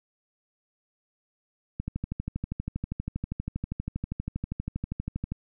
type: click train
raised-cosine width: 5 ms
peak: -18 dBFS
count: 45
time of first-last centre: 1.8-5.32 s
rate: 12.5 Hz
effects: none